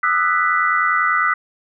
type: tone cluster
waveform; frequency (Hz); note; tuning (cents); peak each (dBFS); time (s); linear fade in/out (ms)
sine; 1219 / 1309 / 1481 / 1975; D#6 / E6 / F#6 / B6; -36 / -13 / +1 / 0; -20; 0.03-1.34; 5
effects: none